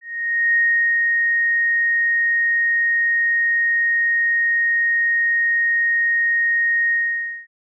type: tone with ADSR envelope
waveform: sine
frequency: 1864 Hz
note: A#6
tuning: 1 cent flat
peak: -13 dBFS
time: 0.01-7.47 s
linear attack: 530 ms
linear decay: 450 ms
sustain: -2 dB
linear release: 550 ms
effects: none